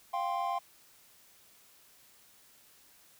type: chord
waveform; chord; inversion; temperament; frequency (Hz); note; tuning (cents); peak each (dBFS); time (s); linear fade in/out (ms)
triangle; F suspended second; none; just; 698.5 / 785.8 / 1047.7; F5 / G5 / C6; 0 / +4 / +2; -33; 0.13-0.59; 10
effects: white hiss -61 dBFS RMS until 3.19 s